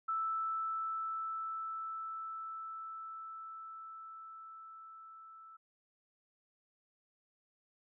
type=tone with level ramp; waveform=sine; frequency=1318.5 Hz; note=E6; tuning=in tune; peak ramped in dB=-32 to -52 dBFS; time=0.08-5.57 s; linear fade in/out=10 ms; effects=none